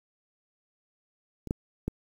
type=clicks; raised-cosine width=3 ms; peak=-25 / -14 / -16 dBFS; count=3; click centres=1.473 / 1.509 / 1.88 s; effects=8-bit